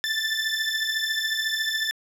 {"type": "beating tone pair", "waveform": "20% pulse", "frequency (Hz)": [1757, 1771], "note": ["A6", "A6"], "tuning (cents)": [-3, 11], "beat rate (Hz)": 14, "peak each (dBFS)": [-22, -22], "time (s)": [0.04, 1.91], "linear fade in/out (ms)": 0, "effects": ["low-pass 11000 Hz 12 dB/octave"]}